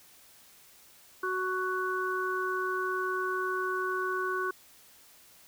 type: harmonic tone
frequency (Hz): 371.6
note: F#4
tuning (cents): +7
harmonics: 1 / 3 / 4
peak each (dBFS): -33 / -33 / -33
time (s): 1.23-4.51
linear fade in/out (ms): 5
effects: white hiss -57 dBFS RMS until 5.47 s